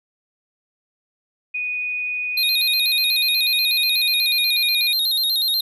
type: tone with pitch glide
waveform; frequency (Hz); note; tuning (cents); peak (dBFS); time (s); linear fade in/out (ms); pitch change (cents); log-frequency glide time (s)
sine; 2478 to 2442; D#7 to D#7; -8 to -33; -22; 1.54-4.93; 10; -25; 3.88-4.61
type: tone with vibrato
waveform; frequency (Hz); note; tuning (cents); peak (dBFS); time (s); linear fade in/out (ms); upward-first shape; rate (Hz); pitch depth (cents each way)
square; 3951; B7; 0; -18; 2.37-5.61; 5; square; 8.2; 89
effects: none